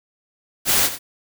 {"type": "noise with echo", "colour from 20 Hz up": "white", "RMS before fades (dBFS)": -17, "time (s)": [0.65, 0.9], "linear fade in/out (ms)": 50, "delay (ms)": 90, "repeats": 1, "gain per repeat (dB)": -12, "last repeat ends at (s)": 0.99, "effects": []}